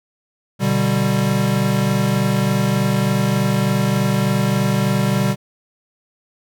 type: chord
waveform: square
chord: G major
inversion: first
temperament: equal with one note detuned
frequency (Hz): 123.47 / 146.83 / 195.21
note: B2 / D3 / G3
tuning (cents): 0 / 0 / -7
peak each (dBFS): -21 / -22 / -19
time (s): 0.59-5.36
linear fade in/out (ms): 50
effects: none